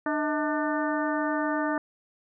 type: harmonic tone with a mistuned harmonic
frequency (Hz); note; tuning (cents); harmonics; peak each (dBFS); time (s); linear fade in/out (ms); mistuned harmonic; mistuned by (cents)
298.7; D4; +29; 1 / 2 / 3 / 4 / 5 / 6; -28 / -31 / -33 / -34 / -35 / -36; 0.06-1.78; 2; 2; +94
effects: none